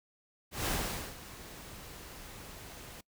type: noise with ADSR envelope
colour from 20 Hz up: pink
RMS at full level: -32 dBFS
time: 0.51-3.01 s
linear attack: 150 ms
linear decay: 480 ms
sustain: -16 dB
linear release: 6 ms
effects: noise-tail reverb RT60 0.1 s tail -23 dB re dry